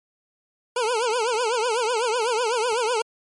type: tone with vibrato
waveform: 25% pulse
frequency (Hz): 466.2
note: A#4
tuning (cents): 0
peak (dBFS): -17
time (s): 0.76-3.02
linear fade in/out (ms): 5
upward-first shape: triangle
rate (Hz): 8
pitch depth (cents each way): 180
effects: MP3 48 kbps